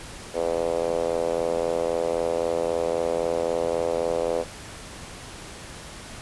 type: tone with band-pass filter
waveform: 5% pulse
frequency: 83.8 Hz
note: E2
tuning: 29 cents sharp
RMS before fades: -25 dBFS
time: 0.33-4.45 s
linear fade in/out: 50 ms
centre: 510 Hz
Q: 4
effects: pink hiss -40 dBFS RMS until 6.21 s + resampled to 24000 Hz